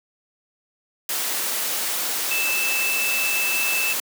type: tone in noise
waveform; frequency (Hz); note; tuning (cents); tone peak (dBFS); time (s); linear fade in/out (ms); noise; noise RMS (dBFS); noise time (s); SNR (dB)
sine; 2637; E7; 0; -22; 2.31-3.93; 2; white; -25; 1.09-4; 0
effects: high-pass 300 Hz 12 dB/octave